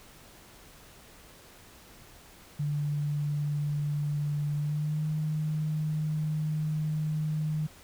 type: tone with pitch glide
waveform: sine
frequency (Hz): 146.83 to 154.04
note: D3 to D#3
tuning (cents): 0 to -17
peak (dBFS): -27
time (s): 2.59-7.67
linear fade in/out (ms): 10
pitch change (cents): +83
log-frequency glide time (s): 4.56-5.05
effects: pink hiss -53 dBFS RMS until 7.83 s